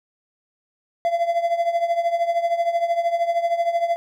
triangle tone with tremolo, 682 Hz, F5, 41 cents flat, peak -13 dBFS, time 1.05-3.96 s, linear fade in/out 0 ms, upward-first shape triangle, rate 13 Hz, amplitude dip 80%, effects none

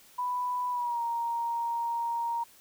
sine tone with pitch glide, 990 to 934.4 Hz, B5 to A#5, +4 to +4 cents, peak -28 dBFS, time 0.18-2.44 s, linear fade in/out 10 ms, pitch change -100 cents, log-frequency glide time 0.7-1.02 s, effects white hiss -57 dBFS RMS until 2.6 s

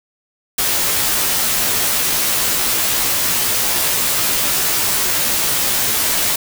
white noise with comb filter, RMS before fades -17 dBFS, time 0.58-6.36 s, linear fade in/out 5 ms, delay 15 ms, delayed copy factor -0.8, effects none

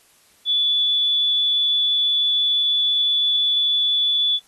sine tone, 3451 Hz, A7, 34 cents flat, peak -16 dBFS, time 0.45-4.4 s, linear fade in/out 50 ms, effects white hiss -56 dBFS RMS until 4.47 s + AAC 32 kbps

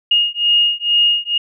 sine beating tone pair, 2853 / 2855.2 Hz, F7 / F7, +36 / +38 cents, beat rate 2.2 Hz, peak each -15 dBFS, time 0.11-1.38 s, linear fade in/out 5 ms, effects none

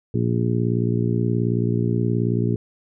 harmonic tone, 58.7 Hz, A#1, 13 cents sharp, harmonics 2 / 3 / 4 / 5 / 6 / 7, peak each -21 / -25 / -26 / -31 / -28 / -29 dBFS, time 0.14-2.56 s, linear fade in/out 5 ms, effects none

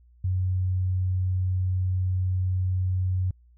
sine tone, 92.4 Hz, F#2, 2 cents flat, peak -22 dBFS, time 0.24-3.31 s, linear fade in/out 5 ms, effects added 60 Hz sine -53 dBFS peak until 3.57 s

